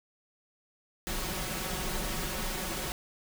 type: noise with comb filter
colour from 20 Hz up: pink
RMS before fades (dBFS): -34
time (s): 1.07-2.92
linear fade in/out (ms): 0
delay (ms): 5.4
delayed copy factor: +0.7
effects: none